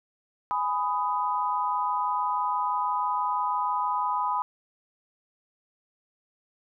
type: chord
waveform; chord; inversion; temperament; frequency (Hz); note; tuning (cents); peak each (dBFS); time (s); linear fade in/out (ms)
sine; G# minor; none; just; 830.6 / 996.7 / 1245.9; G#5 / B5 / D#6; 0 / +16 / +2; -31 / -26 / -31; 0.51-4.42; 0
effects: none